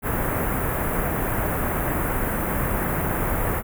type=band-stop noise; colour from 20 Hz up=pink; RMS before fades=-24 dBFS; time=0.02-3.63 s; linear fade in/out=50 ms; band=1900 to 12000 Hz; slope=24 dB/octave; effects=none